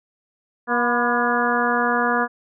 harmonic tone with a mistuned harmonic, 240 Hz, B3, 49 cents flat, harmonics 1 / 2 / 3 / 4 / 5 / 6 / 7, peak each -25 / -25 / -25 / -25 / -25 / -25 / -25 dBFS, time 0.67-2.28 s, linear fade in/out 50 ms, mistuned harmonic 4, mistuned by +57 cents, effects none

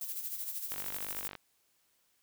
violet noise with tremolo, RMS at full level -37 dBFS, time 0.01-1.28 s, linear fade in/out 2 ms, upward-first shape sine, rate 13 Hz, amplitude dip 55%
click train, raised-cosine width 0.3 ms, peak -26 dBFS, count 32, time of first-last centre 0.72-1.353 s, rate 49 Hz
effects white hiss -73 dBFS RMS until 2.22 s

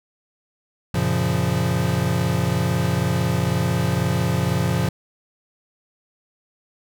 square chord, Gb major seventh, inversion none, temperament equal, 92.5 / 116.54 / 138.59 / 174.61 Hz, Gb2 / Bb2 / Db3 / F3, 0 / 0 / 0 / 0 cents, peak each -27 / -25 / -25 / -24 dBFS, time 0.94-4.89 s, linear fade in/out 5 ms, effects none

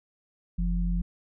sine tone pair together, 45.8 / 173.4 Hz, F#1 / F3, -17 / -12 cents, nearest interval octave + major seventh, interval 2305 cents, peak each -25 / -29 dBFS, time 0.58-1.02 s, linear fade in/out 10 ms, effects none

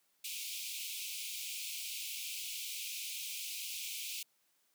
pink high-pass noise, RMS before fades -42 dBFS, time 0.24-4.23 s, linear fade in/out 5 ms, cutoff 2300 Hz, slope 96 dB/octave, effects white hiss -75 dBFS RMS until 4.74 s + high-pass 150 Hz 12 dB/octave

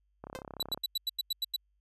click train, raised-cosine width 1 ms, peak -28 dBFS, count 19, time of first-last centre 0.24-0.776 s, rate 33.6 Hz
sawtooth tone with exponential decay, 519 Hz, C5, 14 cents flat, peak -31 dBFS, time 0.35-0.43 s, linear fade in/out 0 ms, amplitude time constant 17 ms
45% pulse tone bursts, 3951 Hz, B7, in tune, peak -29 dBFS, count 9, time 0.6-1.563 s, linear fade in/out 5 ms, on 27 ms, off 90 ms
effects added 50 Hz sine -70 dBFS peak until 1.8 s + resampled to 32000 Hz

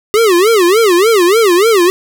square tone with vibrato, 398.6 Hz, G4, 29 cents sharp, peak -7 dBFS, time 0.14-1.9 s, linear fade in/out 0 ms, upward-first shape sine, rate 3.4 Hz, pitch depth 260 cents each way, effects 8-bit

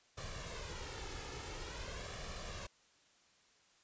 pink noise with flanger, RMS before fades -45 dBFS, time 0.17-2.67 s, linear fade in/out 10 ms, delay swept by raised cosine 1.7 to 2.34 ms, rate 0.47 Hz, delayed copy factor +0.6, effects white hiss -69 dBFS RMS until 3.83 s + resampled to 16000 Hz

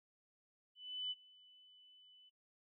sine tone with ADSR envelope, 2999 Hz, F#7, 23 cents sharp, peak -37 dBFS, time 0.75-2.3 s, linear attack 360 ms, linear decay 34 ms, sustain -24 dB, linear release 18 ms, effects noise-tail reverb RT60 0.1 s tail -18 dB re dry

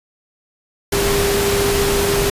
sine tone in noise, 401.3 Hz, G4, 41 cents sharp, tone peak -17 dBFS, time 0.92-2.3 s, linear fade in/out 5 ms, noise pink, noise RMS -19 dBFS, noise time 0.92-2.3 s, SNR -1 dB, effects resampled to 32000 Hz

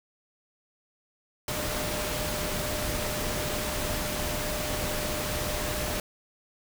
sine tone in noise, 603 Hz, D5, 46 cents sharp, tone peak -36 dBFS, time 1.48-6 s, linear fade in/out 2 ms, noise pink, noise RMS -31 dBFS, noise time 1.48-6 s, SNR -8 dB, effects none

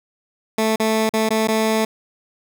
15% pulse tone with dropouts, 220 Hz, A3, in tune, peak -10 dBFS, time 0.58-1.85 s, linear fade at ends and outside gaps 5 ms, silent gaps 0.76-0.798 / 1.094-1.136 / 1.291-1.305 / 1.474-1.484 s, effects none

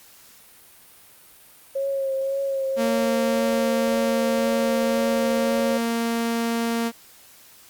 sine tone with vibrato, 543 Hz, C#5, 36 cents flat, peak -22 dBFS, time 1.75-5.78 s, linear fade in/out 10 ms, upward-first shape triangle, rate 1.9 Hz, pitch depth 30 cents each way
sawtooth tone with pitch glide, 230 to 231.5 Hz, A#3 to A#3, -23 to -12 cents, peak -18 dBFS, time 2.76-6.92 s, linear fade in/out 50 ms, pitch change +11 cents, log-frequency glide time 4.35-5.94 s
effects white hiss -50 dBFS RMS until 7.69 s + Opus 48 kbps

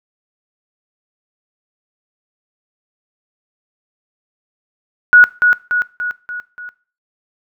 sine tone with echo, 1460 Hz, F#6, 24 cents flat, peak -3 dBFS, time 5.13-5.24 s, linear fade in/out 0 ms, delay 290 ms, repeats 5, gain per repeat -5 dB, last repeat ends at 6.69 s, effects noise-tail reverb RT60 0.4 s tail -20 dB re dry

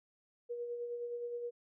sine tone with tremolo, 478.5 Hz, A#4, 45 cents sharp, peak -36 dBFS, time 0.49-1.51 s, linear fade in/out 20 ms, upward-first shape sine, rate 9.6 Hz, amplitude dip 40%, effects none

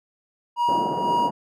triangle tone with tremolo, 956 Hz, A#5, 43 cents sharp, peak -16 dBFS, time 0.56-1.31 s, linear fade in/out 50 ms, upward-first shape sine, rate 2 Hz, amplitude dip 60%
pink band-pass noise, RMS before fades -29 dBFS, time 0.68-1.31 s, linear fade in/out 10 ms, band 180 to 830 Hz, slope 24 dB/octave
effects none

